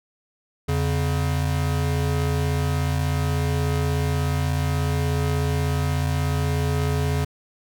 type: tone pair together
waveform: square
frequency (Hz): 84.47 / 141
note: E2 / C#3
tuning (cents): +43 / +30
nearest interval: major sixth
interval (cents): 887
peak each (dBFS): -24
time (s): 0.68-7.25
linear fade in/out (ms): 10
effects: none